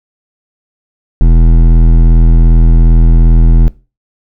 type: tone with hard clipping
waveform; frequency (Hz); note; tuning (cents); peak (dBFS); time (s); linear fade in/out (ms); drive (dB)
sine; 41.3; E1; +4; -4; 1.21-3.68; 0; 13
effects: noise-tail reverb RT60 0.3 s tail -20 dB re dry